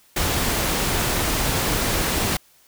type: noise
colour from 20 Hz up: pink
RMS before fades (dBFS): -22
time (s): 0.16-2.37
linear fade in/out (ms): 5
effects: white hiss -56 dBFS RMS until 2.67 s